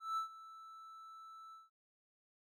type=tone with ADSR envelope; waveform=triangle; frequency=1318.5 Hz; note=E6; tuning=in tune; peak=-32 dBFS; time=0-1.7 s; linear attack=170 ms; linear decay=110 ms; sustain=-18 dB; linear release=170 ms; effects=none